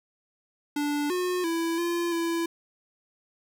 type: tone with pitch steps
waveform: square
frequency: 291.9 / 361.6 / 332 / 343.4 / 335 Hz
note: D4 / F#4 / E4 / F4 / E4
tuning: -10 / -40 / +12 / -29 / +28 cents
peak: -26 dBFS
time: 0.76-2.46 s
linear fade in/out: 5 ms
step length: 340 ms
effects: none